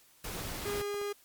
pink noise, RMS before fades -39 dBFS, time 0.24-0.82 s, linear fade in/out 5 ms
45% pulse tone, 408.5 Hz, G#4, 29 cents flat, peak -33 dBFS, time 0.65-1.13 s, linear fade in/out 10 ms
clicks, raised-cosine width 1 ms, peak -34 dBFS, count 2, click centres 0.943 / 1.015 s
effects white hiss -62 dBFS RMS until 1.24 s + MP3 96 kbps

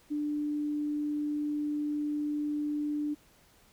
sine tone, 296.3 Hz, D4, 15 cents sharp, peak -29 dBFS, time 0.1-3.15 s, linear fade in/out 20 ms, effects pink hiss -62 dBFS RMS until 3.72 s

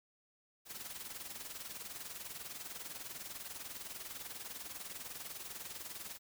white noise with tremolo, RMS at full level -44 dBFS, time 0.65-6.19 s, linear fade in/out 50 ms, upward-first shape sine, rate 20 Hz, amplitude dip 65%, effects none

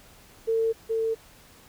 sine tone pair in turn, 450.6 / 448.9 Hz, A4 / A4, +41 / +35 cents, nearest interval unison, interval 6 cents, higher first, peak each -21 / -23 dBFS, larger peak first, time 0.47-0.73 / 0.89-1.15 s, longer neither, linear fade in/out 20 ms, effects pink hiss -53 dBFS RMS until 1.68 s

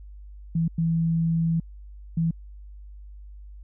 sine tone bursts at uneven times, 165 Hz, E3, 2 cents sharp, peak -20 dBFS, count 3, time 0.55-0.68 / 0.78-1.6 / 2.17-2.31 s, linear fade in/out 5 ms, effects added 50 Hz sine -40 dBFS peak until 3.63 s

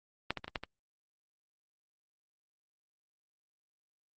clicks, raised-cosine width 0.3 ms, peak -14 / -21 / -24 / -24 / -16 / -24 dBFS, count 6, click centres 0.306 / 0.373 / 0.444 / 0.48 / 0.558 / 0.636 s, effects Opus 32 kbps

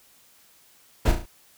brown noise with echo, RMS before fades -18 dBFS, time 1.05-1.12 s, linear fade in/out 10 ms, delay 35 ms, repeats 4, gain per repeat -6 dB, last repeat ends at 1.26 s, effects white hiss -57 dBFS RMS until 1.57 s

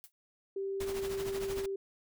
blue noise with exponential decay, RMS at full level -46 dBFS, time 0.04-0.12 s, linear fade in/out 0 ms, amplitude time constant 16 ms
sine tone, 390.8 Hz, G4, 5 cents flat, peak -33 dBFS, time 0.56-1.76 s, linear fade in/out 5 ms
pink noise with tremolo, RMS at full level -40 dBFS, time 0.8-1.66 s, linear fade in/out 5 ms, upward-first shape triangle, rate 13 Hz, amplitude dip 75%
effects none

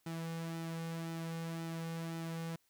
sawtooth tone with flanger, 164.81 Hz, E3, in tune, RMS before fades -41 dBFS, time 0.06-2.56 s, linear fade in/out 5 ms, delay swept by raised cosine 1.8 to 3.1 ms, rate 1.9 Hz, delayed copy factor -0.5, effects white hiss -75 dBFS RMS until 2.69 s

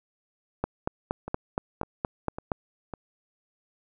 two click trains, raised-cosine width 1 ms, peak -12 / -21 dBFS, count 9 / 4, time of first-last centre 0.64-2.518 / 1.28-2.937 s, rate 4.26 / 1.81 Hz, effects none

